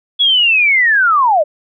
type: linear sweep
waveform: sine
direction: down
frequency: 3400 to 562 Hz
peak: -8 dBFS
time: 0.19-1.44 s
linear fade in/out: 20 ms
effects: none